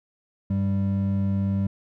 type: tone pair together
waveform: triangle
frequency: 98 / 196 Hz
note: G2 / G3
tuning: 0 / 0 cents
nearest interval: octave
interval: 1200 cents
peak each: -22 dBFS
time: 0.5-1.67 s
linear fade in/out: 5 ms
effects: none